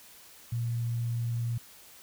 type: tone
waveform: sine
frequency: 117.8 Hz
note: A#2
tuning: 19 cents sharp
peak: -28 dBFS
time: 0.52-1.58 s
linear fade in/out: 5 ms
effects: white hiss -53 dBFS RMS until 2.02 s